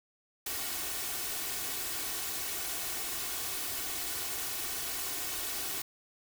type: noise with comb filter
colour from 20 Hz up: white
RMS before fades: -36 dBFS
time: 0.46-5.82 s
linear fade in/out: 5 ms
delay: 2.7 ms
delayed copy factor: +0.55
effects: none